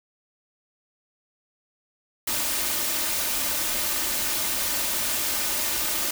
white noise with comb filter, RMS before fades -26 dBFS, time 2.27-6.11 s, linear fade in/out 5 ms, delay 3.3 ms, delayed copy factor +0.5, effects none

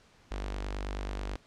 sawtooth tone with notch filter, 49.26 Hz, G1, 9 cents sharp, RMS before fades -36 dBFS, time 0.31-1.36 s, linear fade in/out 0 ms, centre 130 Hz, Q 0.63, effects pink hiss -61 dBFS RMS until 1.46 s + low-pass 6000 Hz 12 dB/octave

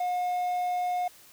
triangle tone with quantisation, 719 Hz, F#5, 50 cents flat, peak -24 dBFS, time 0-1.08 s, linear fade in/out 5 ms, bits 9, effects white hiss -54 dBFS RMS until 1.32 s

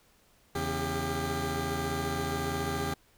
15% pulse tone cluster, 81.3 / 137.7 / 398.5 Hz, E2 / C#3 / G4, -23 / -11 / +28 cents, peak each -28 / -30 / -27 dBFS, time 0.55-2.94 s, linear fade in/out 5 ms, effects pink hiss -64 dBFS RMS until 3.17 s

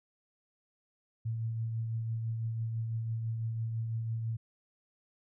sine tone with tremolo, 113.3 Hz, A#2, 49 cents flat, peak -30 dBFS, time 1.25-4.37 s, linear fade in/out 10 ms, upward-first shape triangle, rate 6 Hz, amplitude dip 35%, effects none

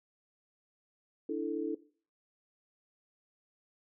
sine chord, D suspended second, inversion none, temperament equal, 293.7 / 329.6 / 440 Hz, D4 / E4 / A4, 0 / 0 / 0 cents, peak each -36 / -36 / -36 dBFS, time 1.29-1.75 s, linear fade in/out 5 ms, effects noise-tail reverb RT60 0.4 s tail -17 dB re dry

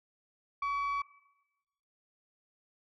sine tone pair together, 1128.3 / 2300 Hz, C#6 / D7, +30 / -37 cents, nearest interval octave, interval 1233 cents, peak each -29 / -38 dBFS, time 0.62-1.02 s, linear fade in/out 5 ms, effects noise-tail reverb RT60 0.9 s tail -17 dB re dry + tanh soft clip ceiling -27 dBFS

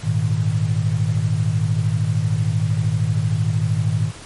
sine chord, Ab suspended second, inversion none, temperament just, 103.83 / 116.8 / 155.74 Hz, Ab2 / Bb2 / Eb3, 0 / +4 / +2 cents, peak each -20 / -21 / -21 dBFS, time 0.02-4.12 s, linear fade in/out 50 ms, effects pink hiss -38 dBFS RMS until 4.25 s + MP3 48 kbps

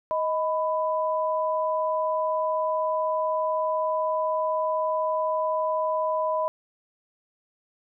sine tone pair together, 627.9 / 996 Hz, D#5 / B5, +16 / +14 cents, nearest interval minor sixth, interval 798 cents, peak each -25 / -26 dBFS, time 0.11-6.48 s, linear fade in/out 0 ms, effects none

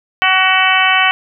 harmonic tone with a mistuned harmonic, 376.9 Hz, F#4, 32 cents sharp, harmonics 2 / 3 / 4 / 5 / 6 / 7 / 8, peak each -17 / -17 / -17 / -17 / -17 / -17 / -17 dBFS, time 0.22-1.11 s, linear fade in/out 0 ms, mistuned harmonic 4, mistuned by -16 cents, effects none

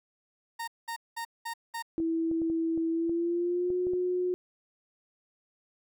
30% pulse tone bursts, 924 Hz, A#5, 16 cents flat, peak -31 dBFS, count 5, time 0.59-1.825 s, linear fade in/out 10 ms, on 87 ms, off 200 ms
sine tone with pitch glide, 327.7 to 361.5 Hz, E4 to F#4, -10 to -40 cents, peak -26 dBFS, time 1.98-4.34 s, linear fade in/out 0 ms, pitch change +170 cents, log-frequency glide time 2.9-3.75 s
clicks, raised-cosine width 2 ms, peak -30 dBFS, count 9, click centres 2.001 / 2.314 / 2.418 / 2.5 / 2.776 / 3.095 / 3.703 / 3.869 / 3.935 s
effects none

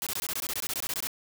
white noise bursts, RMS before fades -32 dBFS, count 16, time 0.02-1.071 s, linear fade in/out 0 ms, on 46 ms, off 21 ms, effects none

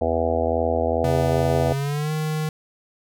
harmonic tone, 82.41 Hz, E2, in tune, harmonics 1 / 3 / 4 / 5 / 6 / 7 / 8 / 9 / 10, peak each -27 / -29 / -32 / -30 / -24 / -30 / -25 / -29 / -34 dBFS, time 0.01-1.73 s, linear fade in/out 5 ms
square tone with pitch glide, 135.7 to 154.98 Hz, C#3 to D#3, -36 to -7 cents, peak -23 dBFS, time 1.04-2.49 s, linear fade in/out 2 ms, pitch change +229 cents, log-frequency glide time 1.72-2.12 s
effects none

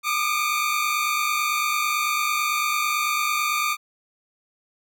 25% pulse tone cluster, 1198 / 1247 / 2261 Hz, D6 / D#6 / C#7, +34 / +3 / +34 cents, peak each -19 / -25 / -26 dBFS, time 0.03-3.77 s, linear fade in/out 50 ms, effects none

